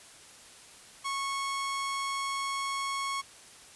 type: tone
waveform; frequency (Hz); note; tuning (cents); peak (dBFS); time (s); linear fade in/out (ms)
sawtooth; 1100; C#6; -14; -27; 1.04-3.22; 20
effects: white hiss -52 dBFS RMS until 3.75 s + resampled to 24000 Hz